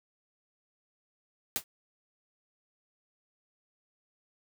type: noise with exponential decay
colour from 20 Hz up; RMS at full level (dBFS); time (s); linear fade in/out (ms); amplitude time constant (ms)
white; -26; 1.56-1.64; 0; 17
effects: none